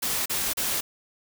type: noise bursts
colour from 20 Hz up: white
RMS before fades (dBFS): -27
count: 3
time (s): 0.02-0.81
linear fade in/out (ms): 10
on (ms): 240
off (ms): 35
effects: none